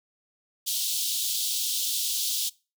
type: high-pass noise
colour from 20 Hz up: pink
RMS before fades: -28 dBFS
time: 0.66-2.5 s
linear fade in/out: 20 ms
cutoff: 3200 Hz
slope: 48 dB/octave
effects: noise-tail reverb RT60 0.3 s tail -22 dB re dry